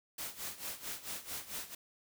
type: noise with tremolo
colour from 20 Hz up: white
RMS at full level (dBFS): -40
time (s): 0.18-1.75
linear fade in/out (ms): 5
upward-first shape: sine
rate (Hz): 4.5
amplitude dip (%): 80
effects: none